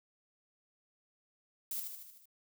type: noise with echo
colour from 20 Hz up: violet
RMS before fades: -38 dBFS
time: 1.71-1.8 s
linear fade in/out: 2 ms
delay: 76 ms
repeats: 6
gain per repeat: -4 dB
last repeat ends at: 2.256 s
effects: none